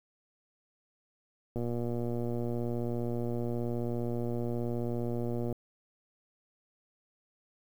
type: click train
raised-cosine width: 2 ms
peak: -22 dBFS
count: 473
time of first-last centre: 1.56-5.526 s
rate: 119 Hz
effects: 9-bit